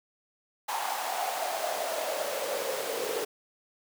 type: noise with high-pass filter sweep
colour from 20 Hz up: pink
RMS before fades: -32 dBFS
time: 0.68-3.25 s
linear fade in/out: 10 ms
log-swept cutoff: 850 to 440 Hz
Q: 5.8
effects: none